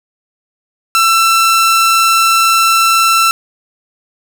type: tone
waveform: sawtooth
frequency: 1339 Hz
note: E6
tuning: 27 cents sharp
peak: -4 dBFS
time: 0.95-3.31 s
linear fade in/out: 0 ms
effects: none